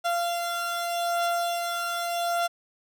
30% pulse beating tone pair, 689 / 689.83 Hz, F5 / F5, -24 / -22 cents, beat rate 0.83 Hz, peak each -30 / -24 dBFS, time 0.04-2.48 s, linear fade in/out 20 ms, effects none

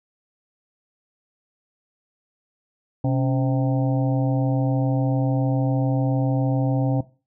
harmonic tone with a mistuned harmonic, 130 Hz, C3, 11 cents flat, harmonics 1 / 2 / 4 / 5 / 6 / 7, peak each -20 / -24 / -31 / -34 / -33 / -40 dBFS, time 3.04-7.01 s, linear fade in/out 5 ms, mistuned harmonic 2, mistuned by +110 cents, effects noise-tail reverb RT60 0.3 s tail -17 dB re dry

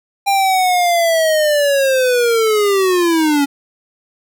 square linear sweep, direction down, 800 to 277.2 Hz, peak -12 dBFS, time 0.26-3.46 s, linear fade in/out 20 ms, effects none

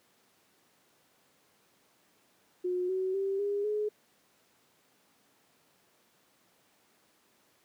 sine tone with pitch steps, 361.3 / 375.6 / 390.4 / 405.8 / 421.8 Hz, F#4 / F#4 / G4 / G#4 / G#4, -41 / +26 / -7 / -40 / +27 cents, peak -28 dBFS, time 2.64-3.89 s, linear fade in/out 10 ms, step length 250 ms, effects pink hiss -67 dBFS RMS until 7.64 s + high-pass 200 Hz 12 dB/octave

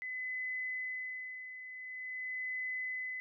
sine tone with tremolo, 2018 Hz, B6, 37 cents sharp, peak -35 dBFS, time 0.02-3.2 s, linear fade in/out 0 ms, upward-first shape sine, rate 0.47 Hz, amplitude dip 65%, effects none

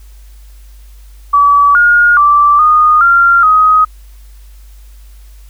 sine tone with pitch steps, 1146 / 1428 / 1168 / 1230 / 1384 / 1257 Hz, D6 / F6 / D6 / D#6 / F6 / D#6, -43 / +38 / -10 / -20 / -16 / +17 cents, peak -4 dBFS, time 1.33-3.85 s, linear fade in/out 10 ms, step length 420 ms, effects added 50 Hz sine -33 dBFS peak until 5.49 s + white hiss -49 dBFS RMS until 5.49 s

